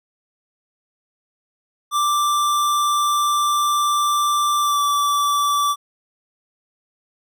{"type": "tone with pitch glide", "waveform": "square", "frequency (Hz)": [1177, 1159.5], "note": ["D6", "D6"], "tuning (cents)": [3, -22], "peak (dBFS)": -17, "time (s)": [1.91, 5.76], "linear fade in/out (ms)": 50, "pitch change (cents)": -25, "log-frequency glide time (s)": [4.61, 4.8], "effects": []}